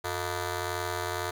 10% pulse ring-modulated tone, 268.2 Hz, C4, 43 cents sharp, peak -19 dBFS, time 0.04-1.31 s, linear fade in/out 10 ms, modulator 175 Hz, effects none

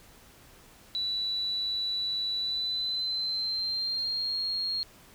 sine tone with pitch glide, 3951 to 4259 Hz, B7 to C8, 0 to +30 cents, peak -28 dBFS, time 0.95-4.83 s, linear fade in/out 0 ms, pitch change +130 cents, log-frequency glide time 2.38-4.38 s, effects pink hiss -55 dBFS RMS until 5.14 s

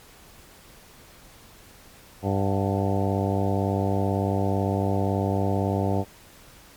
harmonic tone with a mistuned harmonic, 98 Hz, G2, in tune, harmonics 1 / 2 / 3 / 4 / 5 / 6 / 7 / 8 / 9, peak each -25 / -28 / -30 / -31 / -32 / -33 / -33 / -34 / -35 dBFS, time 2.22-6.05 s, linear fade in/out 50 ms, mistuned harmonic 8, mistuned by -78 cents, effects pink hiss -50 dBFS RMS until 6.76 s + MP3 96 kbps

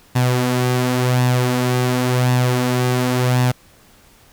sawtooth tone with flanger, 125.3 Hz, B2, 25 cents sharp, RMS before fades -17 dBFS, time 0.15-3.52 s, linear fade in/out 10 ms, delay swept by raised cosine 1.1 to 5.5 ms, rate 0.92 Hz, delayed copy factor +0.5, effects pink hiss -50 dBFS RMS until 4.32 s

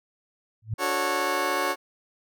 sine tone with exponential growth, 110 Hz, A2, in tune, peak -22 dBFS, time 0.62-0.74 s, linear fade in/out 5 ms, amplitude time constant 25 ms
15% pulse chord, D major seventh, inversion none, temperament just, 293.7 / 367.1 / 440.5 / 550.6 Hz, D4 / F#4 / A4 / C#5, 0 / -14 / +2 / -12 cents, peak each -27 / -23 / -28 / -22 dBFS, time 0.78-1.76 s, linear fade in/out 50 ms
effects none

